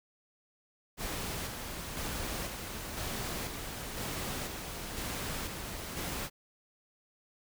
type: noise with tremolo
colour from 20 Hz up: pink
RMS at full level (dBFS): -37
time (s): 0.97-6.3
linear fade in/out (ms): 50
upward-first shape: square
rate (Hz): 1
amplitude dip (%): 35
effects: none